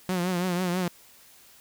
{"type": "tone with vibrato", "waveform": "sawtooth", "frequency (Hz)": 179.9, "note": "F#3", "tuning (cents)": -48, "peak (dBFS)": -21, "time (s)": [0.09, 0.88], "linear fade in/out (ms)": 0, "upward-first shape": "triangle", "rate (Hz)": 6.1, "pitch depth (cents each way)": 81, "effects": ["white hiss -54 dBFS RMS until 1.6 s"]}